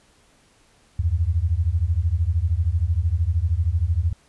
sine beating tone pair, 77.78 / 90.78 Hz, D#2 / F#2, 0 / -32 cents, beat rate 13 Hz, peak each -21 dBFS, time 0.99-4.13 s, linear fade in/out 5 ms, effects pink hiss -58 dBFS RMS until 4.28 s + resampled to 24000 Hz

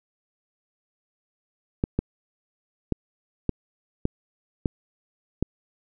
clicks, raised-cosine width 3 ms, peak -9 dBFS, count 7, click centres 1.839 / 1.99 / 2.923 / 3.493 / 4.054 / 4.658 / 5.426 s, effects none

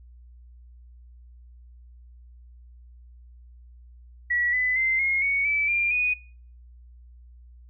sine tone with pitch steps, 1935 / 2004 / 2076 / 2151 / 2228 / 2308 / 2391 / 2476 Hz, B6 / B6 / C7 / C7 / C#7 / D7 / D7 / D#7, -36 / +25 / -14 / +47 / +8 / -31 / +30 / -9 cents, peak -21 dBFS, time 4.3-6.14 s, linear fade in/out 10 ms, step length 230 ms, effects noise-tail reverb RT60 0.5 s tail -25 dB re dry + added 60 Hz sine -46 dBFS peak until 7.69 s

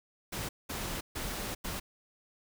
pink noise bursts at uneven times, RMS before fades -37 dBFS, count 4, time 0.32-0.49 / 0.69-1.01 / 1.15-1.55 / 1.64-1.8 s, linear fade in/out 10 ms, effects none

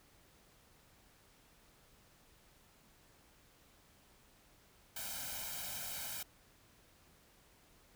white noise with comb filter, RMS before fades -43 dBFS, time 4.96-6.23 s, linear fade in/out 5 ms, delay 1.3 ms, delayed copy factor +1, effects pink hiss -66 dBFS RMS until 7.95 s

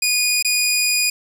15% pulse tone with dropouts, 2461 Hz, D#7, 20 cents flat, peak -9 dBFS, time 0.02-1.1 s, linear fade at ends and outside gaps 5 ms, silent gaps 0.426-0.447 s, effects none

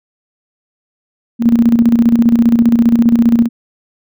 sine tone with tremolo, 233.1 Hz, A#3, in tune, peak -4 dBFS, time 1.39-3.49 s, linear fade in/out 50 ms, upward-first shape square, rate 15 Hz, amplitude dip 60%, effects none

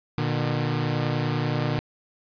sawtooth tone pair together, 120.2 / 150.68 Hz, B2 / D3, -46 / +45 cents, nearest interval major third, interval 391 cents, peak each -22 dBFS, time 0.18-1.79 s, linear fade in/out 0 ms, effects resampled to 11025 Hz + 8-bit

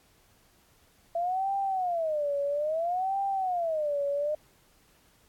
sine tone with vibrato, 668 Hz, E5, 23 cents sharp, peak -26 dBFS, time 1.15-4.35 s, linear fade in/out 5 ms, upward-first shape sine, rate 0.6 Hz, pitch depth 290 cents each way, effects pink hiss -63 dBFS RMS until 5.28 s + AAC 64 kbps

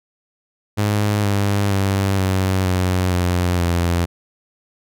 sawtooth tone with pitch steps, 103.83 / 100.7 / 97.66 / 94.72 / 91.86 / 89.09 / 86.41 Hz, G#2 / G2 / G2 / F#2 / F#2 / F2 / F2, 0 / +47 / -6 / +41 / -12 / +35 / -18 cents, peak -12 dBFS, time 0.77-4.06 s, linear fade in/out 20 ms, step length 470 ms, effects none

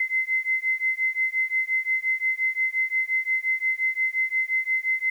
sine beating tone pair, 2057 / 2062.7 Hz, C7 / C7, -30 / -25 cents, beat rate 5.7 Hz, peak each -25 dBFS, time 0-5.1 s, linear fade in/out 5 ms, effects 9-bit

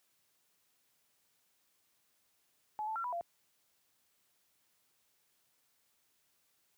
sine tone with pitch steps, 853 / 877 / 1361 / 984 / 687 Hz, G#5 / A5 / F6 / B5 / F5, +46 / -6 / -45 / -7 / -29 cents, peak -35 dBFS, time 2.79-3.21 s, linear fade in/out 0 ms, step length 84 ms, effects white hiss -75 dBFS RMS until 6.77 s + high-pass 60 Hz 12 dB/octave

